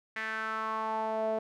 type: tone with band-pass filter sweep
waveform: sawtooth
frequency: 220 Hz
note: A3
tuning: in tune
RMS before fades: -33 dBFS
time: 0.16-1.39 s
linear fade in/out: 5 ms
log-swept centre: 1900 to 590 Hz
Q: 4.4
effects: none